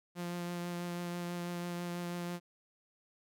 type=tone with vibrato; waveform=sawtooth; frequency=174.61 Hz; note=F3; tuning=in tune; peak=-33 dBFS; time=0.15-2.4 s; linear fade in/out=50 ms; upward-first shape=triangle; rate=6.1 Hz; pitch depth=15 cents each way; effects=none